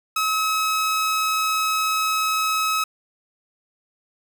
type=tone; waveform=sawtooth; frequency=1283 Hz; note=E6; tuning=47 cents flat; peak=-16 dBFS; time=0.16-2.84 s; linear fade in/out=5 ms; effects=none